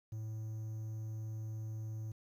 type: tone with quantisation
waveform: triangle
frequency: 109.6 Hz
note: A2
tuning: 6 cents flat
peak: -37 dBFS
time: 0.12-2.12 s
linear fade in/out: 5 ms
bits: 11
effects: none